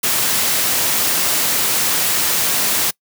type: noise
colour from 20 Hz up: white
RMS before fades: -17 dBFS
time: 0.03-2.91 s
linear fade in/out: 10 ms
effects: noise-tail reverb RT60 0.1 s tail -24 dB re dry + high-pass 100 Hz 12 dB/octave